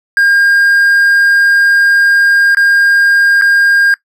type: tone with dropouts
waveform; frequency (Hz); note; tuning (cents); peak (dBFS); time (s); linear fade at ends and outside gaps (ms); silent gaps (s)
triangle; 1612; G6; +48; -4; 0.17-3.94; 1; 2.548-2.57 / 3.413-3.42
effects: noise-tail reverb RT60 0.1 s tail -20 dB re dry